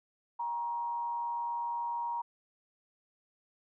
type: tone with frequency modulation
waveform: sine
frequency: 944 Hz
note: A#5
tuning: 22 cents sharp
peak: -32 dBFS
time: 0.39-2.22 s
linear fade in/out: 10 ms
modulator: 147 Hz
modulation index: 0.32
effects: none